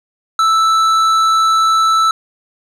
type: tone with tanh clipping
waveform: sine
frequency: 1318.5 Hz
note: E6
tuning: in tune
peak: -11 dBFS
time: 0.39-2.11 s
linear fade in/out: 2 ms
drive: 11 dB
effects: none